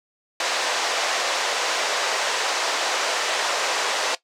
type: band-pass noise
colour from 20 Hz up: pink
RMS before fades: -24 dBFS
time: 0.4-4.15 s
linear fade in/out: 2 ms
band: 500 to 7000 Hz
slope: 24 dB/octave
effects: noise-tail reverb RT60 0.1 s tail -17 dB re dry